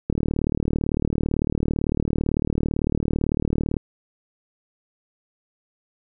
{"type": "click train", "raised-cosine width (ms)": 3, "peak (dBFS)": -9, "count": 140, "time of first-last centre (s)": [0.1, 3.768], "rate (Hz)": 37.9, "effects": []}